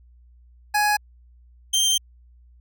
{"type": "tone pair in turn", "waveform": "25% pulse", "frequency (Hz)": [835, 3153], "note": ["G#5", "G7"], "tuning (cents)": [9, 9], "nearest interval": "octave + major seventh", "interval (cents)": 2300, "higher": "second", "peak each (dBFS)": -14, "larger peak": "neither", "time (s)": [[0.74, 0.97], [1.73, 1.98]], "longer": "second", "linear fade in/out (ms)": 10, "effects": ["added 60 Hz sine -49 dBFS peak until 2.6 s"]}